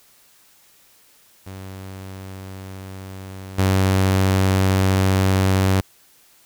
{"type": "tone with level steps", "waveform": "sawtooth", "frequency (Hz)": 95.3, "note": "G2", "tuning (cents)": -48, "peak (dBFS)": [-29, -11], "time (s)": [1.46, 5.81], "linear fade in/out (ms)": 10, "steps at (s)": 3.58, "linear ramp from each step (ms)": 10, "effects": ["white hiss -54 dBFS RMS until 6.45 s"]}